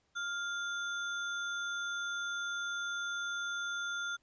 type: tone with sample-and-hold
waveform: sine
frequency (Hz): 1400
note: F6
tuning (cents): +4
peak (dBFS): -34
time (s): 0.15-4.17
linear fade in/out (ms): 20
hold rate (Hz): 4900
effects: pink hiss -75 dBFS RMS until 4.22 s + resampled to 16000 Hz